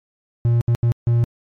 triangle tone bursts at uneven times, 118.1 Hz, A#2, 23 cents sharp, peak -11 dBFS, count 4, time 0.45-0.61 / 0.68-0.75 / 0.83-0.92 / 1.07-1.24 s, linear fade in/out 0 ms, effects MP3 64 kbps

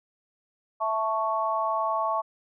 sine chord, A major, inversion second, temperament equal, 659.3 / 880 / 1108.7 Hz, E5 / A5 / C#6, 0 / 0 / 0 cents, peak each -29 / -29 / -27 dBFS, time 0.8-2.22 s, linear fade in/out 20 ms, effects none

